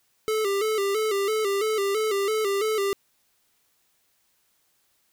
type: tone with vibrato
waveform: square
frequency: 415.3 Hz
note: G#4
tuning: in tune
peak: -23 dBFS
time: 0.28-2.93 s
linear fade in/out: 0 ms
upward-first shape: square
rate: 3 Hz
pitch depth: 80 cents each way
effects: white hiss -68 dBFS RMS until 5.12 s